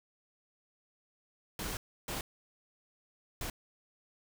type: noise bursts at uneven times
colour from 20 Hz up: pink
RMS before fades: -38 dBFS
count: 3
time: 1.59-1.77 / 2.08-2.21 / 3.41-3.5 s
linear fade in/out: 2 ms
effects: none